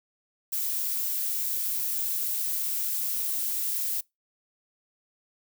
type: noise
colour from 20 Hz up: violet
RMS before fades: -29 dBFS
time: 0.52-4.01 s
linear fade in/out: 10 ms
effects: noise-tail reverb RT60 0.2 s tail -25 dB re dry